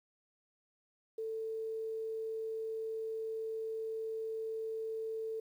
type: tone with quantisation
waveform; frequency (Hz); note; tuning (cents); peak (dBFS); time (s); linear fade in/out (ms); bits
sine; 444.1; A4; +16; -36; 1.18-5.4; 5; 11
effects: none